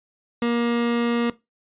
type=tone; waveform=30% pulse; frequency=236.4 Hz; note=A#3; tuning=24 cents sharp; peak=-17 dBFS; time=0.42-1.3 s; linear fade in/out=2 ms; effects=noise-tail reverb RT60 0.2 s tail -17 dB re dry + resampled to 8000 Hz